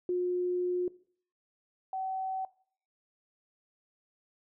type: tone pair in turn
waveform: sine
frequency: 358.7 / 760.1 Hz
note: F4 / F#5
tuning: +46 / +46 cents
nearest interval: octave + minor second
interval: 1300 cents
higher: second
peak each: -27 / -32 dBFS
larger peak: first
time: 0.09-0.88 / 1.93-2.45 s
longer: first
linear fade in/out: 2 ms
effects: noise-tail reverb RT60 0.5 s tail -20 dB re dry